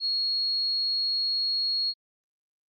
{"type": "tone", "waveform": "sine", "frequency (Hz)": 4309, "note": "C#8", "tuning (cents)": -50, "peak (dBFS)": -24, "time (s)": [0, 1.94], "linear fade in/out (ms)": 50, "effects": ["Opus 48 kbps"]}